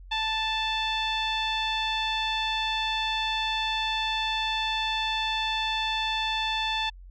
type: tone with low-pass filter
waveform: sawtooth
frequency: 880 Hz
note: A5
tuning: in tune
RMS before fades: -28 dBFS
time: 0.11-6.9 s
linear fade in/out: 10 ms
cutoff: 3500 Hz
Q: 4.3
effects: added 45 Hz sine -43 dBFS peak until 7.1 s